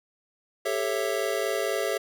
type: chord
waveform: square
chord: A dominant seventh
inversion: third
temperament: just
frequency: 396 / 440 / 550 / 660 Hz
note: G4 / A4 / C#5 / E5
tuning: +18 / 0 / -14 / +2 cents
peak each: -32 dBFS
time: 0.65-1.98 s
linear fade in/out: 10 ms
effects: none